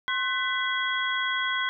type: tone cluster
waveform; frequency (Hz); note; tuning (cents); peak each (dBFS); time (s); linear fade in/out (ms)
sine; 1059 / 1508 / 1996 / 3306; C6 / F#6 / B6 / G#7; +21 / +32 / +18 / -9; -31 / -29 / -30 / -31; 0.08-1.69; 0
effects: none